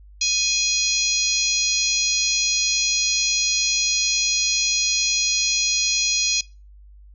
harmonic tone, 830.6 Hz, G#5, in tune, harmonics 3 / 4 / 5 / 6 / 7 / 8, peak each -26 / -28 / -23 / -27 / -25 / -25 dBFS, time 0.21-6.41 s, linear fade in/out 5 ms, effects noise-tail reverb RT60 0.3 s tail -22 dB re dry + added 50 Hz sine -43 dBFS peak until 7.14 s

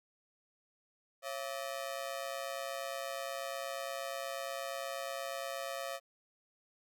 sawtooth ring-modulated tone, 611 Hz, D#5, 32 cents flat, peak -31 dBFS, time 1.22-6 s, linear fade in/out 50 ms, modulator 64.2 Hz, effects none

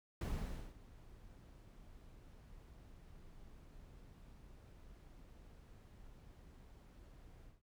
brown noise with ADSR envelope, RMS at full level -38 dBFS, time 0.21-7.62 s, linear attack 3 ms, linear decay 520 ms, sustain -20 dB, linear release 170 ms, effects none

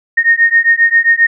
sine beating tone pair, 1845 / 1852.5 Hz, A#6 / A#6, -18 / -11 cents, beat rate 7.5 Hz, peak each -10 dBFS, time 0.17-1.27 s, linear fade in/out 10 ms, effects none

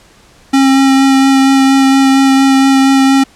square tone with vibrato, 269.5 Hz, C#4, 49 cents flat, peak -6 dBFS, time 0.53-3.24 s, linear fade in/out 10 ms, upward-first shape sine, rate 4.3 Hz, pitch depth 12 cents each way, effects pink hiss -44 dBFS RMS until 3.35 s + low-pass 9000 Hz 12 dB/octave

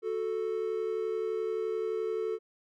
triangle tone pair together, 368.4 / 440 Hz, F#4 / A4, -7 / 0 cents, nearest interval minor third, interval 307 cents, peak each -33 / -29 dBFS, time 0.02-2.39 s, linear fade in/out 50 ms, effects none

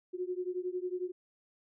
sine beating tone pair, 358.4 / 369.4 Hz, F4 / F#4, +45 / -3 cents, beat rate 11 Hz, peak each -36 / -37 dBFS, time 0.13-1.12 s, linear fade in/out 20 ms, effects none

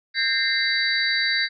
sine tone cluster, 1595 / 1827 / 2085 / 3931 / 4618 Hz, G6 / A#6 / C7 / B7 / D8, +30 / -35 / -7 / -9 / -30 cents, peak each -26 dBFS, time 0.14-1.49 s, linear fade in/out 50 ms, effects none

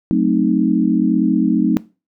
sine chord, F# diminished seventh, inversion none, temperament equal, 185 / 220 / 261.6 / 311.1 Hz, F#3 / A3 / C4 / Eb4, 0 / 0 / 0 / 0 cents, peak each -18 dBFS, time 0.11-1.77 s, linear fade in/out 0 ms, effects noise-tail reverb RT60 0.3 s tail -20 dB re dry

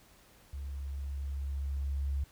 sine tone with level ramp, 69.3 Hz, C#2, in tune, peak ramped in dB -37 to -29 dBFS, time 0.53-2.24 s, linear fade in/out 5 ms, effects pink hiss -61 dBFS RMS until 2.31 s

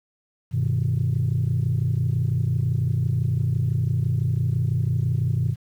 sine chord, G augmented, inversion none, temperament equal with one note detuned, 97.6 / 123.47 / 155.56 Hz, G2 / B2 / D#3, -7 / 0 / 0 cents, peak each -24 / -21 / -25 dBFS, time 0.51-5.56 s, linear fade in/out 50 ms, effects tanh soft clip ceiling -14 dBFS + 9-bit

